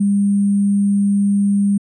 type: tone with sample-and-hold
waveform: sine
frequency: 200.9 Hz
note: G3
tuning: 43 cents sharp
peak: -12 dBFS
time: 0-1.78 s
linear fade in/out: 10 ms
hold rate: 8820 Hz
effects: resampled to 32000 Hz